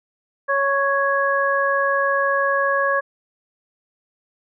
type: harmonic tone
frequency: 554.4 Hz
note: C#5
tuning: in tune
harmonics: 1 / 2 / 3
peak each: -21 / -21 / -21 dBFS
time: 0.48-3.01 s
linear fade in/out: 20 ms
effects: none